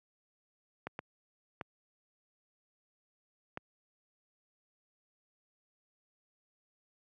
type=clicks; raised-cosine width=0.5 ms; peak=-23 dBFS; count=4; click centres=0.87 / 0.991 / 1.612 / 3.574 s; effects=high-pass 100 Hz 12 dB/octave

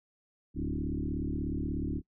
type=tone with frequency modulation; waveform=sine; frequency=175.9 Hz; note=F3; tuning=13 cents sharp; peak=-30 dBFS; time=0.54-2.02 s; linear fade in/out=50 ms; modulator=36.6 Hz; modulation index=4.2; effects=noise-tail reverb RT60 0.1 s tail -22 dB re dry

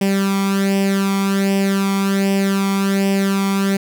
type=tone with flanger; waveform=sawtooth; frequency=196 Hz; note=G3; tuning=in tune; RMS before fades=-17 dBFS; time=0.01-3.77 s; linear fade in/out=5 ms; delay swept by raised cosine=0.37 to 0.9 ms; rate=1.3 Hz; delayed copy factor=+0.7; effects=none

